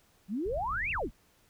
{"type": "exponential two-way sweep", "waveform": "sine", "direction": "up then down", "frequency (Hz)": [178.8, 2794, 178.8], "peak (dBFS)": -30, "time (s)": [0.28, 1.1], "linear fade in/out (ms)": 50, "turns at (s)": 0.91}
{"type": "low-pass noise", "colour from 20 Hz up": "pink", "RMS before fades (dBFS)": -42, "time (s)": [0.45, 1.11], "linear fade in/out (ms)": 10, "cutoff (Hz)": 100, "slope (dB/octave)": 12}
{"effects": ["pink hiss -66 dBFS RMS until 1.49 s"]}